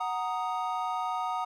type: chord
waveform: triangle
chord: D# minor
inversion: first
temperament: equal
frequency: 740 / 932.3 / 1244.5 Hz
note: F#5 / A#5 / D#6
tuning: 0 / 0 / 0 cents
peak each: -31 / -32 / -32 dBFS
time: 0-1.45 s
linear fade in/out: 10 ms
effects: none